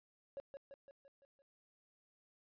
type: tone with echo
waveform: triangle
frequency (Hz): 554.4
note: C#5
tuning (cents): 0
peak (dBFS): -39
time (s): 0.37-0.4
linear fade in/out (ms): 0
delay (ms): 170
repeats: 6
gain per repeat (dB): -5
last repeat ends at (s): 1.42
effects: tanh soft clip ceiling -40 dBFS + resampled to 11025 Hz